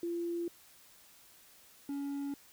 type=tone pair in turn; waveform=sine / triangle; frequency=342.3 / 281.4 Hz; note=F4 / C#4; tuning=-35 / +26 cents; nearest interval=minor third; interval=339 cents; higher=first; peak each=-33 / -33 dBFS; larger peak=neither; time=0.03-0.48 / 1.89-2.34 s; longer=neither; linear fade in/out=2 ms; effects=white hiss -60 dBFS RMS until 2.52 s